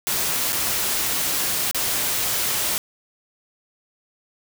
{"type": "noise with dropouts", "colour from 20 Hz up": "white", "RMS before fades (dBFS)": -23, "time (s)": [0.07, 2.78], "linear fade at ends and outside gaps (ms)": 0, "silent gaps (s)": [[0.523, 0.529], [1.712, 1.746]], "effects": []}